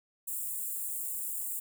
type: high-pass noise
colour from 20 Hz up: white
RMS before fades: -36 dBFS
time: 0.27-1.6 s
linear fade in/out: 10 ms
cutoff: 7300 Hz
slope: 96 dB/octave
effects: none